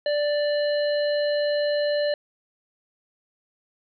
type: harmonic tone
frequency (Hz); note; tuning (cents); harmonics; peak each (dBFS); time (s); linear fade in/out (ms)
587.3; D5; 0; 1 / 3 / 5 / 7; -21 / -33 / -38 / -34; 0.06-2.14; 2
effects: none

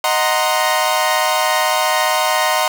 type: chord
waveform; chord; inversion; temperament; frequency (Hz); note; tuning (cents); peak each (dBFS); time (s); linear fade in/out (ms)
sawtooth; C half-diminished seventh; first; equal; 622.3 / 740 / 932.3 / 1046.5; Eb5 / Gb5 / Bb5 / C6; 0 / 0 / 0 / 0; -16; 0.04-2.68; 2
effects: none

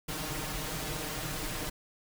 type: noise with comb filter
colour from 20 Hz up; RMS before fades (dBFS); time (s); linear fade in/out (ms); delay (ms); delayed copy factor
pink; -36; 0.08-1.7; 10; 6.5; +0.75
effects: none

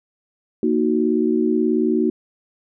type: chord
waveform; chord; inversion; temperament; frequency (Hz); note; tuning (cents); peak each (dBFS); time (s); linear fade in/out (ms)
sine; D# minor; second; equal; 233.1 / 311.1 / 370; A#3 / D#4 / F#4; 0 / 0 / 0; -20; 0.63-2.1; 2
effects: none

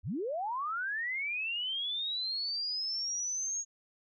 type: linear sweep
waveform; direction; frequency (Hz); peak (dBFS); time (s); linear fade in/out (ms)
sine; up; 55 to 6645; -32; 0.03-3.65; 50
effects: none

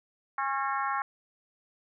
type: harmonic tone with a mistuned harmonic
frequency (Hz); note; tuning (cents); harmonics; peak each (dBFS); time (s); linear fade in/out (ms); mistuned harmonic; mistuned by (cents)
272.7; C#4; -28; 3 / 4 / 5 / 6 / 7 / 8; -33 / -31 / -34 / -40 / -39 / -45; 0.38-1.02; 2; 7; -80
effects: none

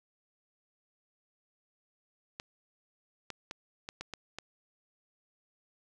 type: clicks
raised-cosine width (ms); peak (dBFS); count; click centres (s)
0.2; -22; 7; 2.399 / 3.303 / 3.511 / 3.889 / 4.01 / 4.137 / 4.386
effects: none

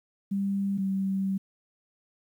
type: tone pair in turn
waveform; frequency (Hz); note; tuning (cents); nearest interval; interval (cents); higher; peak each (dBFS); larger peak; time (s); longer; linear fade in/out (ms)
sine; 197.6 / 193.2; G3 / G3; +14 / -25; unison; 39; first; -25; neither; 0.31-0.78 / 0.78-1.38; second; 10
effects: 10-bit

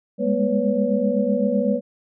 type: tone cluster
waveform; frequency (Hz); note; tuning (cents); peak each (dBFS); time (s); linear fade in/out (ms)
sine; 201.9 / 209.8 / 241 / 496.1 / 562; G#3 / G#3 / B3 / B4 / C#5; -49 / +18 / -42 / +8 / +24; -24; 0.18-1.81; 50
effects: none

